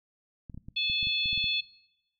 clicks, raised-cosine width 5 ms, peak -30 dBFS, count 11, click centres 0.498 / 0.545 / 0.576 / 0.685 / 0.899 / 1.029 / 1.071 / 1.258 / 1.33 / 1.377 / 1.442 s
harmonic tone, 864 Hz, A5, 32 cents flat, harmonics 3 / 4 / 5, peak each -31 / -29 / -34 dBFS, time 0.76-1.61 s, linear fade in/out 10 ms
effects noise-tail reverb RT60 0.9 s tail -20 dB re dry

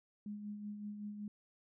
sine tone with tremolo, 207.7 Hz, G#3, in tune, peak -40 dBFS, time 0.26-1.28 s, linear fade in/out 2 ms, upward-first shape sine, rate 5.3 Hz, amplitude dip 45%, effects none

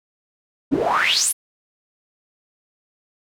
pink noise with band-pass filter sweep, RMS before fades -19 dBFS, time 0.71-1.33 s, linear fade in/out 20 ms, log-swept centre 250 to 12000 Hz, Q 8.1, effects none

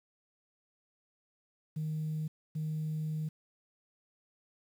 sine tone bursts at uneven times, 155.4 Hz, D#3, 2 cents flat, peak -31 dBFS, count 2, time 1.76-2.28 / 2.55-3.29 s, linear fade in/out 10 ms, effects tanh soft clip ceiling -29 dBFS + 10-bit

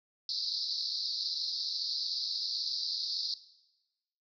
white band-pass noise, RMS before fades -35 dBFS, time 0.29-3.34 s, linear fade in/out 2 ms, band 4000 to 5100 Hz, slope 96 dB/octave, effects noise-tail reverb RT60 1.0 s tail -17 dB re dry

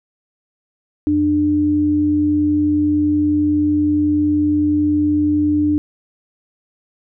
sine tone pair together, 88.66 / 298.2 Hz, F2 / D4, +27 / +27 cents, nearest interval octave + major sixth, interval 2100 cents, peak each -24 / -13 dBFS, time 1.07-5.78 s, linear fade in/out 0 ms, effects none

